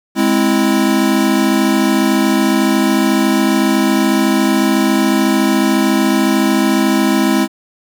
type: chord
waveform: square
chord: Ab augmented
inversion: none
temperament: equal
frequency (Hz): 207.7 / 261.6 / 329.6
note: Ab3 / C4 / E4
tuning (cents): 0 / 0 / 0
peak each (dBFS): -16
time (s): 0.15-7.48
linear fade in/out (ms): 50
effects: 8-bit